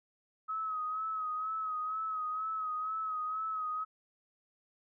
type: tone with vibrato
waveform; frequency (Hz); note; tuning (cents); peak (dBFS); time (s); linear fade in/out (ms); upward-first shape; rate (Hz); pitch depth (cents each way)
sine; 1275; D#6; +42; -33; 0.48-3.85; 20; sine; 2.1; 42
effects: none